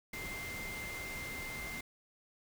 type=tone in noise; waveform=sine; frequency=2092 Hz; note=C7; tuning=1 cent flat; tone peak=-42 dBFS; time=0.13-1.81 s; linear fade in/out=5 ms; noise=pink; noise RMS=-45 dBFS; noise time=0.13-1.81 s; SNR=0 dB; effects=none